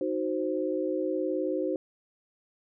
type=chord; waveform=sine; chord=C diminished; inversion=first; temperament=equal; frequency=311.1 / 370 / 523.3 Hz; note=Eb4 / Gb4 / C5; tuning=0 / 0 / 0 cents; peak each=-31 dBFS; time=0.01-1.76 s; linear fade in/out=2 ms; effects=none